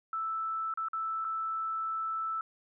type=tone with dropouts; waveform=sine; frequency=1318.5 Hz; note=E6; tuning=in tune; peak=-31 dBFS; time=0.13-2.41 s; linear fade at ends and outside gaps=2 ms; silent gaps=0.739-0.774 / 0.885-0.932 / 1.245-1.249 s; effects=none